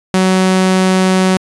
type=tone; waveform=sawtooth; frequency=187.1 Hz; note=F#3; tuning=20 cents sharp; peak=-5 dBFS; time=0.14-1.37 s; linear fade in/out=0 ms; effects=resampled to 24000 Hz